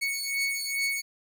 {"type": "beating tone pair", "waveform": "sawtooth", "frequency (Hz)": [2217, 2219.4], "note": ["C#7", "C#7"], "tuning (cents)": [0, 2], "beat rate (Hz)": 2.4, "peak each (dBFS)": -27, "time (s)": [0.01, 1.02], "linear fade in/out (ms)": 20, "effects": []}